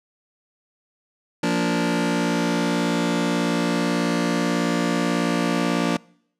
sawtooth chord, Bb major, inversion second, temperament just, 174.81 / 233.1 / 291.4 Hz, F3 / Bb3 / D4, +2 / 0 / -13 cents, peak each -20 dBFS, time 1.43-5.97 s, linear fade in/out 5 ms, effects noise-tail reverb RT60 0.7 s tail -25 dB re dry + low-pass 8000 Hz 12 dB/octave

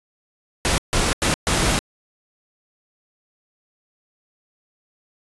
pink noise bursts at uneven times, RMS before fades -19 dBFS, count 4, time 0.65-0.78 / 0.93-1.13 / 1.22-1.34 / 1.47-1.79 s, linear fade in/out 0 ms, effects resampled to 24000 Hz

